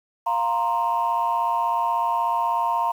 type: chord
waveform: sine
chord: F suspended fourth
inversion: none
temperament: just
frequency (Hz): 698.5 / 931.3 / 1047.7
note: F5 / Bb5 / C6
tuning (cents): 0 / -2 / +2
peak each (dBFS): -26 / -21 / -25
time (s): 0.26-2.92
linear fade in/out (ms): 10
effects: tanh soft clip ceiling -13 dBFS + 8-bit